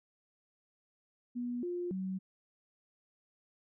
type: tone with pitch steps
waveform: sine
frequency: 243.4 / 352.9 / 188.6 Hz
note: B3 / F4 / F#3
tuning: -25 / +18 / +33 cents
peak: -34 dBFS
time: 1.35-2.19 s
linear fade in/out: 20 ms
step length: 280 ms
effects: none